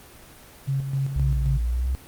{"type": "tone with tremolo", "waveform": "sine", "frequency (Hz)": 136.3, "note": "C#3", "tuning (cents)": -29, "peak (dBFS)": -21, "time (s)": [0.67, 1.58], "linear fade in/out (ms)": 20, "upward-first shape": "square", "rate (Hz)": 3.8, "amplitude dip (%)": 50}
{"type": "exponential two-way sweep", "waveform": "sine", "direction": "down then up", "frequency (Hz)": [65.41, 56.1, 65.41], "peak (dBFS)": -21, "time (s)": [1.16, 1.95], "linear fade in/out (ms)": 0, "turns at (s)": 1.53}
{"effects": ["pink hiss -47 dBFS RMS until 2.07 s", "Opus 24 kbps"]}